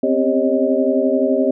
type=tone cluster; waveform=sine; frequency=256.5 / 268.1 / 397 / 548 / 622 Hz; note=C4 / C4 / G4 / C#5 / D#5; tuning=-34 / +42 / +22 / -20 / -1 cents; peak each=-20 dBFS; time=0.03-1.51 s; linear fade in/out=5 ms; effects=none